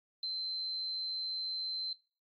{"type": "tone", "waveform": "sine", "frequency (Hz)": 4093, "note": "C8", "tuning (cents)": -39, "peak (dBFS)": -34, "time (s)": [0.23, 1.93], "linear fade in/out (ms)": 2, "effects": ["noise-tail reverb RT60 0.4 s tail -23 dB re dry", "AAC 64 kbps"]}